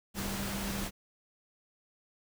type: tone in noise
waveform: sine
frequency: 197.7 Hz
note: G3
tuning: 15 cents sharp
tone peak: -38 dBFS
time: 0.14-0.91 s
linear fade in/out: 50 ms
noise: pink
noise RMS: -37 dBFS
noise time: 0.14-0.91 s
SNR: -4 dB
effects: none